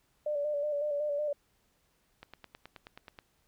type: tone with vibrato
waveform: sine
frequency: 587.3 Hz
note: D5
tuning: in tune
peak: -29 dBFS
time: 0.26-1.33 s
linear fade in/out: 5 ms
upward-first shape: square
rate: 5.4 Hz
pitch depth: 35 cents each way
type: click train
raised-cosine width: 0.3 ms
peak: -30 dBFS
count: 10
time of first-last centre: 2.23-3.188 s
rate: 9.39 Hz
effects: pink hiss -72 dBFS RMS until 3.47 s